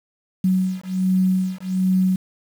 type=beating tone pair; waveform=sine; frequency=185.8 / 187.1 Hz; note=F#3 / F#3; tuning=+7 / +20 cents; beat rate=1.3 Hz; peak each=-20 dBFS; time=0.44-2.16 s; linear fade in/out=5 ms; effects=7-bit